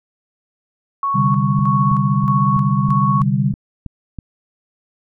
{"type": "tone with tremolo", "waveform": "sine", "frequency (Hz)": 1108.7, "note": "C#6", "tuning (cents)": 0, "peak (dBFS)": -16, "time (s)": [1.03, 3.22], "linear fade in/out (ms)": 2, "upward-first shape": "square", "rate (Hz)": 1.6, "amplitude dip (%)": 50}
{"type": "chord", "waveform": "sine", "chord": "C suspended second", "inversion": "none", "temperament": "just", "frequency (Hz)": [130.81, 147.16, 196.22], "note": ["C3", "D3", "G3"], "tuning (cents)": [0, 4, 2], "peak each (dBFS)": [-18, -18, -18], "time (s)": [1.14, 3.53], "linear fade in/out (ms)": 20}
{"type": "click train", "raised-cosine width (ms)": 5, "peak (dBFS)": -16, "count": 9, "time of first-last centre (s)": [1.59, 4.187], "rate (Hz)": 3.08}
{"effects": []}